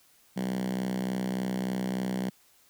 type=tone with high-pass filter; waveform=5% pulse; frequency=63.4 Hz; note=B1; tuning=46 cents sharp; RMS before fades=-31 dBFS; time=0.36-2.3 s; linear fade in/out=10 ms; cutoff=180 Hz; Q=6.1; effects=white hiss -62 dBFS RMS until 2.69 s

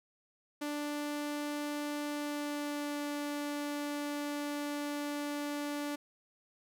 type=tone with pitch glide; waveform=sawtooth; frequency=293.7 to 291.2 Hz; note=D4 to D4; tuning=0 to -15 cents; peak=-31 dBFS; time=0.61-5.96 s; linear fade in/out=10 ms; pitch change=-15 cents; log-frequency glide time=2.09-3.03 s; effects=none

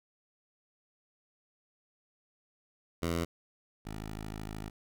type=tone pair in turn; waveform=10% pulse; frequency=84.3 / 53.11 Hz; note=E2 / G#1; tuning=+39 / +39 cents; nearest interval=minor sixth; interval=800 cents; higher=first; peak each=-22 / -31 dBFS; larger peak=first; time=3.02-3.25 / 3.85-4.7 s; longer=second; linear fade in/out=10 ms; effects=none

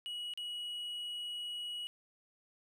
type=tone with dropouts; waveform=triangle; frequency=2915 Hz; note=F#7; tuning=26 cents flat; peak=-37 dBFS; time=0.06-1.87 s; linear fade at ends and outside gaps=0 ms; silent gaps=0.337-0.375 s; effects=none

